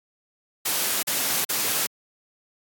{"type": "noise bursts", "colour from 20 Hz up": "white", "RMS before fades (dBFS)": -24, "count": 3, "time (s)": [0.65, 1.87], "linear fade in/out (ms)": 10, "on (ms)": 380, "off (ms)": 40, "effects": ["high-pass 150 Hz 12 dB/octave", "AAC 64 kbps"]}